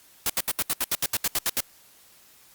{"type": "noise bursts", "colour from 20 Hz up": "white", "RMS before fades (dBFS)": -24, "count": 13, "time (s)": [0.26, 1.605], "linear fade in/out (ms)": 2, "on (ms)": 37, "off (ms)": 72, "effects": ["white hiss -55 dBFS RMS until 2.54 s", "Opus 48 kbps"]}